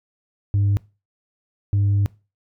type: tone pair in turn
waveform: sine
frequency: 100.6 / 100.6 Hz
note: G2 / G2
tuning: +45 / +45 cents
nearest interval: unison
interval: 0 cents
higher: neither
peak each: -13 dBFS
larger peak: neither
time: 0.54-0.77 / 1.73-2.06 s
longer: second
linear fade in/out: 0 ms
effects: noise-tail reverb RT60 0.3 s tail -24 dB re dry + tanh soft clip ceiling -14 dBFS